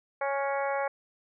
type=harmonic tone with a mistuned harmonic; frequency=277.2 Hz; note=C#4; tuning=in tune; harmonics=2 / 3 / 4 / 5 / 6 / 7 / 8; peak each=-30 / -32 / -37 / -39 / -40 / -42 / -41 dBFS; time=0.21-0.88 s; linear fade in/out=5 ms; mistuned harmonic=5; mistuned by=+22 cents; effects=none